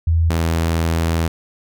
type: tone pair in turn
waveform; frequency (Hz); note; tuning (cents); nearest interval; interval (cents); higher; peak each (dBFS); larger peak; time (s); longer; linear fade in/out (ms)
sine / sawtooth; 82.41 / 82.41; E2 / E2; 0 / 0; unison; 0; neither; -12; neither; 0.07-0.3 / 0.3-1.28; second; 5
effects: none